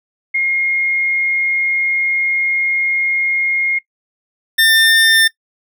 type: tone pair in turn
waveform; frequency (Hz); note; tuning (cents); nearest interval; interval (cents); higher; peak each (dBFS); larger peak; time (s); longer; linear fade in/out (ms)
sine / 25% pulse; 2140 / 1799.5; C7 / A6; +38 / +38; minor third; 300; first; -13 / -5; second; 0.34-3.79 / 4.58-5.28; first; 10
effects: noise-tail reverb RT60 0.1 s tail -21 dB re dry